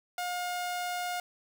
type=tone; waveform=sawtooth; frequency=714 Hz; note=F5; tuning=38 cents sharp; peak=-28 dBFS; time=0.18-1.2 s; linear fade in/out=2 ms; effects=none